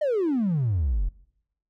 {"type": "exponential sweep", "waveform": "triangle", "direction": "down", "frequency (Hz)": [631, 39.49], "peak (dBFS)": -18, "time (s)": [0.01, 1.09], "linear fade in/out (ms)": 10, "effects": ["noise-tail reverb RT60 0.8 s tail -25 dB re dry", "tanh soft clip ceiling -17 dBFS"]}